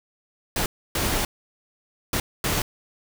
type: noise bursts at uneven times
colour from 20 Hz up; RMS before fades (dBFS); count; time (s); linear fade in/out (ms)
pink; -24; 4; 0.56-0.66 / 0.95-1.25 / 2.13-2.2 / 2.44-2.62; 2
effects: none